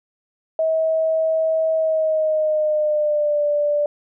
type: tone with pitch glide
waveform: sine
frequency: 641 to 587.8 Hz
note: E5 to D5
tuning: -49 to +1 cents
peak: -16 dBFS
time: 0.59-3.86 s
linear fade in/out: 2 ms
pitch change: -150 cents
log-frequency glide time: 1.74-3.44 s
effects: none